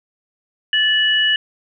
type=tone pair together; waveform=sine; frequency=1743.3 / 2934 Hz; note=A6 / F#7; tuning=-17 / -15 cents; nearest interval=major sixth; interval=902 cents; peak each=-17 / -15 dBFS; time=0.73-1.36 s; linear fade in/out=2 ms; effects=none